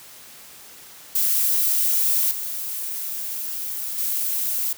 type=noise with level steps; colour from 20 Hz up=violet; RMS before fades=-20 / -29 / -24 dBFS; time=1.15-4.73 s; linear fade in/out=5 ms; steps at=2.31 / 3.98 s; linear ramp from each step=2 ms; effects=white hiss -44 dBFS RMS until 4.77 s + high-pass 60 Hz 12 dB/octave